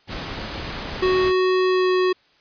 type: noise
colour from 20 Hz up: pink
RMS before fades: -30 dBFS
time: 0.07-1.33 s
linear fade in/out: 50 ms
type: tone with pitch glide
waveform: square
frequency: 370.9 to 368.6 Hz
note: F#4 to F#4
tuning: +4 to -7 cents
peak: -17 dBFS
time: 1.02-2.13 s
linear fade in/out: 10 ms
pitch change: -11 cents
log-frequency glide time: 1.67-1.9 s
effects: white hiss -58 dBFS RMS until 2.4 s + resampled to 11025 Hz